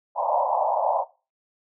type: band-pass noise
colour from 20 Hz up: white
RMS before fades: -23 dBFS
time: 0.15-1.05 s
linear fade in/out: 50 ms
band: 550 to 1000 Hz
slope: 96 dB/octave
effects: noise-tail reverb RT60 0.3 s tail -18 dB re dry